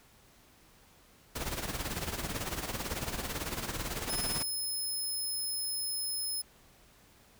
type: noise with tremolo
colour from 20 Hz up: pink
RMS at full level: -34 dBFS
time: 1.35-4.43 s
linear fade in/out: 10 ms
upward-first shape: sine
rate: 18 Hz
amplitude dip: 65%
type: tone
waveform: 10% pulse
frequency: 5170 Hz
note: E8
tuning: 34 cents flat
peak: -27 dBFS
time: 4.09-6.42 s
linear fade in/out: 10 ms
effects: pink hiss -61 dBFS RMS until 7.39 s